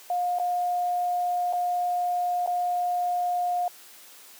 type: tone with dropouts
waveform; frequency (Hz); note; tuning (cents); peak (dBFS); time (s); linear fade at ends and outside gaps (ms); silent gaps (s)
sine; 712; F5; +33; -23; 0.1-3.68; 2; 0.387-0.397 / 1.527-1.533 / 2.463-2.474
effects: white hiss -49 dBFS RMS until 4.39 s + high-pass 300 Hz 12 dB/octave